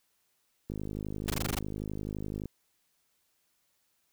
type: click train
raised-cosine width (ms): 3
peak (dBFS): -24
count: 92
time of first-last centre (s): 0.7-2.457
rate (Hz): 51.8
type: noise bursts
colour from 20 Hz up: pink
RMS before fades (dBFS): -32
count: 8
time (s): 1.28-1.588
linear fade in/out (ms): 2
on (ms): 21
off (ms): 20
effects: white hiss -74 dBFS RMS until 4.12 s